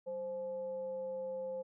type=tone with frequency modulation; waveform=sine; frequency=523.3 Hz; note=C5; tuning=in tune; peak=-37 dBFS; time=0.06-1.63 s; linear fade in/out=20 ms; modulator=332 Hz; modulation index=0.28; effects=none